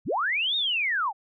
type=linear two-way sweep; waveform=sine; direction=up then down; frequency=55 to 3762 to 731 Hz; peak=-23 dBFS; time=0.05-1.13 s; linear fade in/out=50 ms; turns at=0.56 s; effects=none